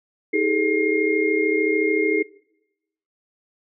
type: tone cluster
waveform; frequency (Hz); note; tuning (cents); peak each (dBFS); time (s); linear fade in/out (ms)
sine; 317.9 / 399.3 / 432.8 / 2131; D#4 / G4 / A4 / C7; +37 / +32 / -29 / +31; -23; 0.33-2.23; 10
effects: noise-tail reverb RT60 0.9 s tail -22 dB re dry